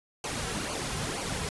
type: noise with flanger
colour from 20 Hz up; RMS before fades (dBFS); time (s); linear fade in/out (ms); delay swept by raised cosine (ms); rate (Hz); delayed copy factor
pink; -33; 0.24-1.49; 2; 0.54 to 3.44; 2.1; -0.65
effects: resampled to 24000 Hz